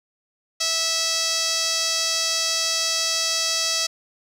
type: tone with band-pass filter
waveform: sawtooth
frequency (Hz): 654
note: E5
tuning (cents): -14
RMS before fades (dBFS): -23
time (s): 0.6-3.87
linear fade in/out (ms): 10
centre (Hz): 5300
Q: 2.7
effects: none